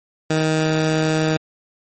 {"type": "tone", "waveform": "15% pulse", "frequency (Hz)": 157.2, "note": "D#3", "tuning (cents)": 18, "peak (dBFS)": -10, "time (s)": [0.3, 1.37], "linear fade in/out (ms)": 5, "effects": ["MP3 32 kbps"]}